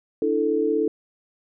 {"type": "chord", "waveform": "sine", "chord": "D suspended second", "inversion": "none", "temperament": "just", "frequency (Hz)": [293.7, 330.4, 440.5], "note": ["D4", "E4", "A4"], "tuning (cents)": [0, 4, 2], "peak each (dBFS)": [-26, -25, -21], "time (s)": [0.22, 0.88], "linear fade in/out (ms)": 2, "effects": []}